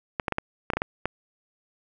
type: clicks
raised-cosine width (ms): 0.5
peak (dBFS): -10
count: 9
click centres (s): 0.198 / 0.282 / 0.323 / 0.384 / 0.702 / 0.735 / 0.77 / 0.819 / 1.056
effects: none